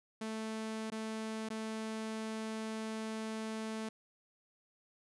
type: tone with dropouts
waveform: sawtooth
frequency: 220 Hz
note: A3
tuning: in tune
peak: -34 dBFS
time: 0.21-3.89 s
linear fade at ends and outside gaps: 5 ms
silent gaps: 0.903-0.919 / 1.489-1.502 s
effects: resampled to 24000 Hz